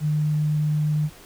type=tone; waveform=sine; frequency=151.4 Hz; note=D#3; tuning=47 cents flat; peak=-19 dBFS; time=0-1.1 s; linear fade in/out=50 ms; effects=pink hiss -47 dBFS RMS until 1.25 s